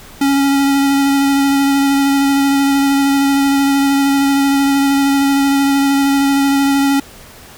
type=tone with vibrato; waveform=square; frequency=277.2 Hz; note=C#4; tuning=in tune; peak=-11 dBFS; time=0.21-7 s; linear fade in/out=5 ms; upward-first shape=sine; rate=13 Hz; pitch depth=14 cents each way; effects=pink hiss -38 dBFS RMS until 7.57 s